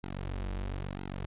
sawtooth tone with flanger, 47.32 Hz, F#1, 40 cents sharp, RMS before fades -37 dBFS, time 0.03-1.26 s, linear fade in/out 10 ms, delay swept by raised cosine 1.7 to 7.6 ms, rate 1 Hz, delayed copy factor -1, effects resampled to 8000 Hz

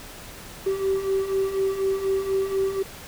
triangle beating tone pair, 384.1 / 388.2 Hz, G4 / G4, -35 / -17 cents, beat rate 4.1 Hz, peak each -25 / -20 dBFS, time 0.66-2.83 s, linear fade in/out 10 ms, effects tanh soft clip ceiling -15 dBFS + pink hiss -41 dBFS RMS until 3.07 s

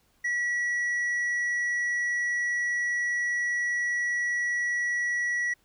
sine tone with tanh clipping, 1935 Hz, B6, 36 cents flat, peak -26 dBFS, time 0.24-5.54 s, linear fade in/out 10 ms, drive 4 dB, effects pink hiss -67 dBFS RMS until 5.64 s

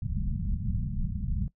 pink low-pass noise, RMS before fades -30 dBFS, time 0.02-1.48 s, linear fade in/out 2 ms, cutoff 220 Hz, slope 96 dB/octave, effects noise-tail reverb RT60 0.1 s tail -19 dB re dry

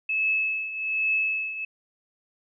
sine tone with tremolo, 2599 Hz, E7, 25 cents flat, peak -20 dBFS, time 0.09-1.65 s, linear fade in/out 5 ms, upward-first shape triangle, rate 1.2 Hz, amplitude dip 75%, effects none

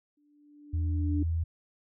sine tone with exponential growth, 293.7 Hz, D4, in tune, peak -27 dBFS, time 0.17-1.23 s, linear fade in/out 5 ms, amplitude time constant 230 ms
sine tone, 82.41 Hz, E2, in tune, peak -26 dBFS, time 0.73-1.44 s, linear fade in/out 10 ms
effects none

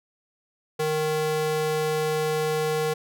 square tone with high-pass filter, 154.8 Hz, D#3, 9 cents flat, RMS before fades -25 dBFS, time 0.79-2.94 s, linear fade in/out 10 ms, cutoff 330 Hz, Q 8, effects none

